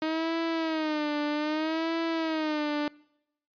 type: tone with vibrato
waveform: sawtooth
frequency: 312.4 Hz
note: D#4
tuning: 7 cents sharp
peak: -23 dBFS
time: 0.02-2.88 s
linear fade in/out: 2 ms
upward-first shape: sine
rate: 0.63 Hz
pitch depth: 97 cents each way
effects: noise-tail reverb RT60 0.8 s tail -24 dB re dry + resampled to 11025 Hz